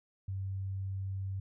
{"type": "tone", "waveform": "sine", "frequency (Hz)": 96.4, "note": "G2", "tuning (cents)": -28, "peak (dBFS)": -34, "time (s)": [0.28, 1.4], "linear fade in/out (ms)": 5, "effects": []}